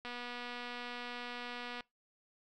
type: click train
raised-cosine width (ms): 0.3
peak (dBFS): -28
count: 428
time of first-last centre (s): 0.05-1.807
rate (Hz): 243
effects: noise-tail reverb RT60 0.2 s tail -24 dB re dry